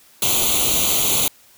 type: noise with comb filter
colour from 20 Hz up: white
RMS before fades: -18 dBFS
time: 0.22-1.28 s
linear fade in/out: 2 ms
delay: 0.29 ms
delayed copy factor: +0.9
effects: white hiss -51 dBFS RMS until 1.57 s